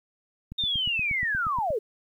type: click train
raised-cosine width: 5 ms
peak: -25 dBFS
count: 11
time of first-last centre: 0.52-1.705 s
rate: 8.44 Hz
type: linear sweep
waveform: sine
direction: down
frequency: 3708 to 392 Hz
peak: -24 dBFS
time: 0.58-1.79 s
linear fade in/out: 10 ms
effects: 10-bit